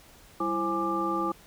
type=tone cluster; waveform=sine; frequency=194.3 / 334 / 528 / 833 / 1185 Hz; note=G3 / E4 / C5 / G#5 / D6; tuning=-15 / +23 / +16 / +5 / +15 cents; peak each=-37 / -30 / -37 / -34 / -29 dBFS; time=0.4-1.32 s; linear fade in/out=5 ms; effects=pink hiss -54 dBFS RMS until 1.46 s